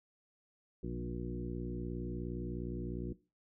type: harmonic tone with a mistuned harmonic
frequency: 59.8 Hz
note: A#1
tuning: 45 cents sharp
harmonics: 1 / 2 / 3 / 4 / 5 / 6 / 8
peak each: -43 / -45 / -42 / -46 / -45 / -44 / -54 dBFS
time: 0.83-3.13 s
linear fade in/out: 5 ms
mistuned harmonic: 2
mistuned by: +40 cents
effects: noise-tail reverb RT60 0.3 s tail -19 dB re dry